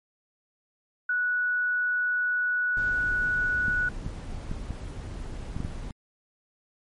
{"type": "tone", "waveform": "sine", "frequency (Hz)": 1472, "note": "F#6", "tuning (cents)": -9, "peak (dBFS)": -23, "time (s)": [1.09, 3.89], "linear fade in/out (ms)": 5}
{"type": "noise", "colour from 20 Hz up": "brown", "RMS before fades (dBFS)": -36, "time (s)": [2.77, 5.91], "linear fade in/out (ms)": 2}
{"type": "clicks", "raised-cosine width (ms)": 5, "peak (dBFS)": -19, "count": 7, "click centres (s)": [3.683, 4.064, 4.514, 4.707, 5.565, 5.604, 5.649]}
{"effects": ["MP3 48 kbps"]}